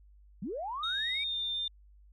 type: linear sweep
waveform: sine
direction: up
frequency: 155.56 to 2349 Hz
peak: -34 dBFS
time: 0.42-1.24 s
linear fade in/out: 5 ms
type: tone with pitch glide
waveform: sine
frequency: 3729 to 3602 Hz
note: A#7 to A7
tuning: 0 to +40 cents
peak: -31 dBFS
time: 0.83-1.68 s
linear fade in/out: 5 ms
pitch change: -60 cents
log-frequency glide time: 1.16-1.39 s
effects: tanh soft clip ceiling -22 dBFS + added 50 Hz sine -55 dBFS peak until 2.12 s